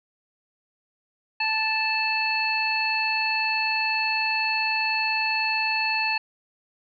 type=harmonic tone with a mistuned harmonic; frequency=878 Hz; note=A5; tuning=4 cents flat; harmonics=1 / 2 / 3 / 5; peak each=-28 / -32 / -24 / -30 dBFS; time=1.4-6.18 s; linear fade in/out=5 ms; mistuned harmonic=5; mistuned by=-16 cents; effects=none